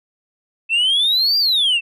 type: exponential two-way sweep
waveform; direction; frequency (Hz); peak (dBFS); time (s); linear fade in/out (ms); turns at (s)
sine; up then down; 2626 to 4823 to 2626; -11; 0.69-1.81; 50; 1.38
effects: tanh soft clip ceiling -12 dBFS